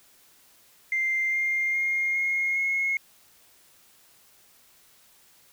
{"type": "tone with pitch steps", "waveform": "sine", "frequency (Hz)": [2093, 2111, 2130, 2148, 2167], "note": ["C7", "C7", "C7", "C7", "C#7"], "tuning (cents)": [0, 15, 30, 45, -40], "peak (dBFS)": -22, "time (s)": [0.92, 2.97], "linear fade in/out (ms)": 2, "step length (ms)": 410, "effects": ["tanh soft clip ceiling -18 dBFS", "white hiss -58 dBFS RMS until 5.52 s"]}